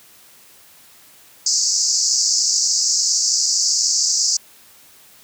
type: band-pass noise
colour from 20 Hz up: pink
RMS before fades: -18 dBFS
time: 1.46-4.37 s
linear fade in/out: 5 ms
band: 4700 to 7400 Hz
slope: 96 dB/octave
effects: white hiss -48 dBFS RMS until 5.23 s + high-pass 60 Hz 12 dB/octave